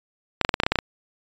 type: clicks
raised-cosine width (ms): 0.3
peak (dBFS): -3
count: 10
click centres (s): 0.413 / 0.449 / 0.492 / 0.541 / 0.601 / 0.635 / 0.665 / 0.72 / 0.757 / 0.788
effects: resampled to 16000 Hz